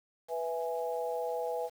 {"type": "chord", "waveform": "sine", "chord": "E major", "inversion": "second", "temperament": "equal", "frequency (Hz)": [493.9, 659.3, 830.6], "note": ["B4", "E5", "G#5"], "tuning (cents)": [0, 0, 0], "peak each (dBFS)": [-34, -37, -38], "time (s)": [0.28, 1.7], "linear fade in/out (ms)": 50, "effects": ["9-bit"]}